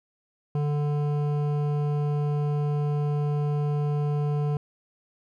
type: tone with hard clipping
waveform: triangle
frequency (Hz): 146.83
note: D3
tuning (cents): 0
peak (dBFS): -25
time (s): 0.55-4.57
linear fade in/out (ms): 2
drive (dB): 16
effects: none